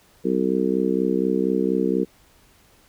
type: harmonic tone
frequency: 64.2 Hz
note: C2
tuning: 32 cents flat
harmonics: 3 / 4 / 5 / 6 / 7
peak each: -25 / -25 / -25 / -25 / -25 dBFS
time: 0.24-2.05 s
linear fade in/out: 20 ms
effects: pink hiss -56 dBFS RMS until 2.88 s